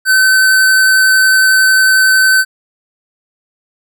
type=tone with vibrato; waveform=square; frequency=1529 Hz; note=G6; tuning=44 cents flat; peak=-7 dBFS; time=0.05-2.45 s; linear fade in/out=50 ms; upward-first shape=sine; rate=11 Hz; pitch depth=8 cents each way; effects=none